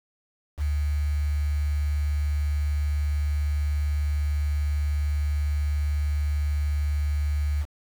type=tone with quantisation; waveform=sine; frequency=73.42 Hz; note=D2; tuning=in tune; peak=-22 dBFS; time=0.57-7.66 s; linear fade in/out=50 ms; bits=7; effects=none